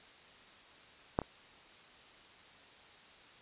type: clicks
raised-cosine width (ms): 1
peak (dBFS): -14 / -27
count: 2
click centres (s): 1.189 / 1.217
effects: white hiss -57 dBFS RMS until 3.41 s + resampled to 8000 Hz